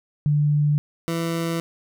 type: tone pair in turn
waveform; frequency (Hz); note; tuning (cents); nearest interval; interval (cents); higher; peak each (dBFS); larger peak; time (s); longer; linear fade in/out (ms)
sine / 20% pulse; 147.7 / 166.46; D3 / E3; +10 / +17; major second; 207; second; -16 / -18; first; 0.26-0.78 / 1.08-1.6; neither; 0
effects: none